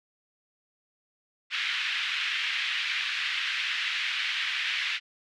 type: band-pass noise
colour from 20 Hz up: white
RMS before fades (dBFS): -30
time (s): 1.5-5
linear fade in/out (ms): 50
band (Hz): 1700 to 3200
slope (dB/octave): 24
effects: none